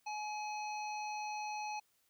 harmonic tone, 845 Hz, G#5, 30 cents sharp, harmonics 1 / 3 / 5 / 7, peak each -39 / -46 / -53 / -53 dBFS, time 0.06-1.8 s, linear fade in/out 10 ms, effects white hiss -75 dBFS RMS until 2.09 s

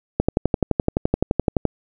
click train, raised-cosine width 2 ms, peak -3 dBFS, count 18, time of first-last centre 0.2-1.653 s, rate 11.7 Hz, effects none

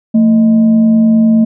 sine tone with frequency modulation, 223.8 Hz, A3, 30 cents sharp, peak -5 dBFS, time 0.14-1.45 s, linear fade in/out 10 ms, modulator 398 Hz, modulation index 0.27, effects none

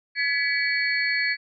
sine tone cluster, 1696 / 1985 / 2276 / 4397 Hz, G#6 / B6 / C#7 / C#8, +36 / +8 / +45 / -15 cents, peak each -26 / -26 / -27 / -30 dBFS, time 0.15-1.37 s, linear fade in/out 50 ms, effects none

